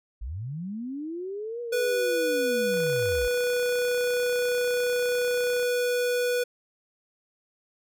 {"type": "linear two-way sweep", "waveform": "sine", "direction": "up then down", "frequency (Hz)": [46.25, 483.2, 46.25], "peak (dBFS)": -31, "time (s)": [0.21, 3.28], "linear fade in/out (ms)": 10, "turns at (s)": 1.61}
{"type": "tone", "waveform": "square", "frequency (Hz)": 490.5, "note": "B4", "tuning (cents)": -12, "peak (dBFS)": -24, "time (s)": [1.72, 6.44], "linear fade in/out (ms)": 10}
{"type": "click train", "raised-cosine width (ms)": 0.5, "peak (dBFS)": -30, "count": 92, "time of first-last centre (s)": [2.74, 5.629], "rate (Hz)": 31.5}
{"effects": []}